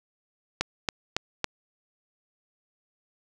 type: click train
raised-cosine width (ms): 0.2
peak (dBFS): -7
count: 4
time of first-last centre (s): 0.61-1.443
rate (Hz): 3.6
effects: none

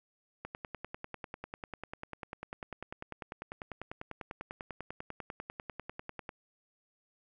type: click train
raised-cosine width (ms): 0.5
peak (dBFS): -25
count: 60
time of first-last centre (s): 0.45-6.292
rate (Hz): 10.1
effects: none

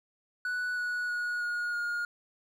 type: tone with pitch steps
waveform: triangle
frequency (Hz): 1480 / 1466.4 / 1452.9 / 1439.5 / 1426.3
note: F#6 / F#6 / F#6 / F#6 / F6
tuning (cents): 0 / -16 / -32 / -48 / +36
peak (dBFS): -28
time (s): 0.45-2.05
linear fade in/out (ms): 2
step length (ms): 320
effects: none

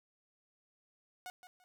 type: tone with echo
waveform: sawtooth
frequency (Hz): 731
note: F#5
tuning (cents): -21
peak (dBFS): -39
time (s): 1.26-1.3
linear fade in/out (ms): 0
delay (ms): 170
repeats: 2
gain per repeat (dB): -11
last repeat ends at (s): 1.64
effects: none

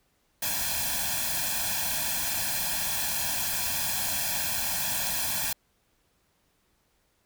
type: noise with comb filter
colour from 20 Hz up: white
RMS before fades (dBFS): -29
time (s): 0.42-5.53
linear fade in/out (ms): 5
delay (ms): 1.2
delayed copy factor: +1
effects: pink hiss -70 dBFS RMS until 7.25 s

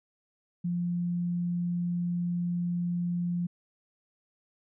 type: tone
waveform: sine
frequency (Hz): 174.61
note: F3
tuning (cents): 0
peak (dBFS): -27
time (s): 0.64-3.47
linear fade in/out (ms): 10
effects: none

